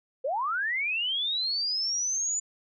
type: linear sweep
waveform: sine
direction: up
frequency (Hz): 483.5 to 7040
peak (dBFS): -26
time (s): 0.24-2.4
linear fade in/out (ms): 10
effects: none